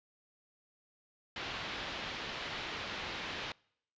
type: low-pass noise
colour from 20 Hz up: white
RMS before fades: -41 dBFS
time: 1.36-3.52 s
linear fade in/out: 2 ms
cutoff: 3800 Hz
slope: 24 dB/octave
effects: noise-tail reverb RT60 0.7 s tail -26 dB re dry + resampled to 16000 Hz